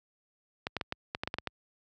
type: clicks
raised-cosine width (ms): 0.3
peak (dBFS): -16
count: 10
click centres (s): 0.669 / 0.767 / 0.812 / 0.924 / 1.149 / 1.235 / 1.275 / 1.341 / 1.385 / 1.473
effects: high-pass 60 Hz 12 dB/octave